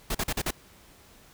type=noise bursts; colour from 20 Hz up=pink; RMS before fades=-28 dBFS; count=5; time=0.1-0.508 s; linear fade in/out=5 ms; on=48 ms; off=42 ms; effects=pink hiss -55 dBFS RMS until 1.33 s